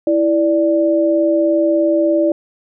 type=tone pair together; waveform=sine; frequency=329.6 / 587.3 Hz; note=E4 / D5; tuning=0 / 0 cents; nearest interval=minor seventh; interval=1000 cents; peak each=-14 dBFS; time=0.07-2.32 s; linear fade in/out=2 ms; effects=none